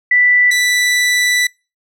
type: tone pair in turn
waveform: sine / sawtooth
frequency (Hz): 1975.5 / 1975.5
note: B6 / B6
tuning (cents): 0 / 0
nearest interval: unison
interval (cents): 0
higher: neither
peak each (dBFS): -8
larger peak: neither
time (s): 0.11-0.51 / 0.51-1.47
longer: second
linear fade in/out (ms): 5
effects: noise-tail reverb RT60 0.3 s tail -26 dB re dry + low-pass 11000 Hz 12 dB/octave